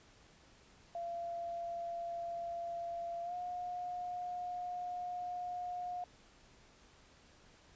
sine tone with pitch glide, 685 to 716.2 Hz, F5 to F5, -34 to +43 cents, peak -38 dBFS, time 0.95-6.04 s, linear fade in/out 2 ms, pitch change +77 cents, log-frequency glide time 3.23-3.34 s, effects pink hiss -63 dBFS RMS until 7.75 s + resampled to 16000 Hz

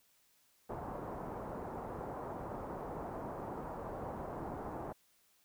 white low-pass noise, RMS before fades -43 dBFS, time 0.69-4.93 s, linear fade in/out 10 ms, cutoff 960 Hz, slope 24 dB/octave, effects white hiss -71 dBFS RMS until 5.44 s

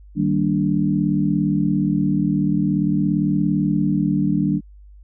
sine chord, Eb major seventh, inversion none, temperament equal, 155.56 / 196 / 233.1 / 293.7 Hz, Eb3 / G3 / Bb3 / D4, 0 / 0 / 0 / 0 cents, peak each -22 / -20 / -26 / -21 dBFS, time 0.15-4.61 s, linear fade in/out 50 ms, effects added 50 Hz sine -41 dBFS peak until 5.03 s

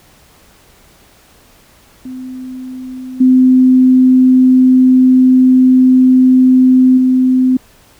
sine tone with level steps, 256.6 Hz, C4, 34 cents flat, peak -23 / -4 / -7 dBFS, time 2.05-7.57 s, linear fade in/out 5 ms, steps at 3.2 / 6.97 s, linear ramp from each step 10 ms, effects pink hiss -46 dBFS RMS until 7.99 s

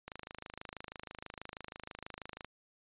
click train, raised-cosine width 0.3 ms, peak -27 dBFS, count 63, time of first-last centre 0.08-2.446 s, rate 26.2 Hz, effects resampled to 8000 Hz

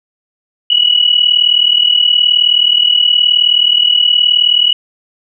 sine tone pair together, 2911 / 2950 Hz, F#7 / F#7, -29 / -6 cents, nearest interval unison, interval 23 cents, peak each -10 dBFS, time 0.7-4.73 s, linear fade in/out 5 ms, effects none

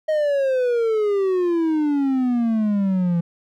triangle exponential sweep, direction down, 630 to 167.9 Hz, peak -15 dBFS, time 0.08-3.21 s, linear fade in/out 10 ms, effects none

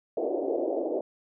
pink band-pass noise, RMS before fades -29 dBFS, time 0.17-1.01 s, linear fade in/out 2 ms, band 310 to 660 Hz, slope 48 dB/octave, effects none

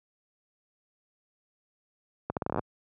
accelerating click train, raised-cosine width 1 ms, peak -15 dBFS, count 11, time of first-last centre 2.3-2.593 s, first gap 68 ms, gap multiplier 0.79, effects high-pass 80 Hz 12 dB/octave

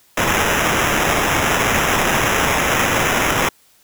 white noise with sample-and-hold, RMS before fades -17 dBFS, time 0.17-3.49 s, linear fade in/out 5 ms, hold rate 4410 Hz, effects white hiss -54 dBFS RMS until 3.83 s

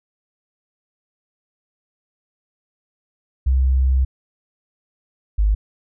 sine tone pair in turn, 65.41 / 51.67 Hz, C2 / G#1, 0 / -8 cents, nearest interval major third, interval 408 cents, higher first, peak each -13 dBFS, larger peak neither, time 3.46-4.05 / 5.38-5.55 s, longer first, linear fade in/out 10 ms, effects none

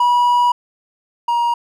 triangle tone pair in turn, 971 / 947.2 Hz, B5 / A#5, -30 / +27 cents, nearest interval unison, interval 43 cents, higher first, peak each -9 / -12 dBFS, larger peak first, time 0-0.52 / 1.28-1.54 s, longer first, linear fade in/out 5 ms, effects none

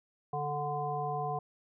harmonic tone, 146.83 Hz, D3, in tune, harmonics 1 / 3 / 5 / 7, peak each -38 / -39 / -34 / -39 dBFS, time 0.33-1.39 s, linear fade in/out 5 ms, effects none

